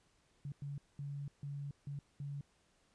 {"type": "tone bursts at uneven times", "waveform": "sine", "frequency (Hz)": 142, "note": "C#3", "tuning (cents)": 42, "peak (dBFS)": -40, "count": 6, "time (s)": [[0.45, 0.52], [0.62, 0.78], [0.99, 1.28], [1.43, 1.71], [1.87, 1.99], [2.2, 2.41]], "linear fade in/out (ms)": 2, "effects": ["pink hiss -73 dBFS RMS until 2.94 s", "resampled to 22050 Hz"]}